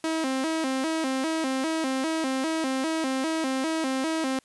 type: tone with vibrato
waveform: sawtooth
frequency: 291.2 Hz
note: D4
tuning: 15 cents flat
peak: -21 dBFS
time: 0.04-4.39 s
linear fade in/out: 2 ms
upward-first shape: square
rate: 2.5 Hz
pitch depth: 170 cents each way
effects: white hiss -63 dBFS RMS until 4.44 s + resampled to 24000 Hz